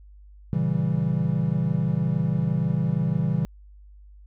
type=chord; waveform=triangle; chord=A# diminished seventh; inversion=none; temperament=equal; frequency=116.54 / 138.59 / 164.81 / 196 Hz; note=A#2 / C#3 / E3 / G3; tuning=0 / 0 / 0 / 0 cents; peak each=-28 / -24 / -22 / -27 dBFS; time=0.53-3.45 s; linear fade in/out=0 ms; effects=added 50 Hz sine -45 dBFS peak until 4.26 s